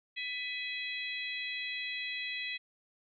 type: harmonic tone with a mistuned harmonic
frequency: 664 Hz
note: E5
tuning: 12 cents sharp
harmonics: 3 / 4 / 5 / 6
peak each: -40 / -39 / -42 / -44 dBFS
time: 0.16-2.58 s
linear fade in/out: 20 ms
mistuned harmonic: 4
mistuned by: -82 cents
effects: none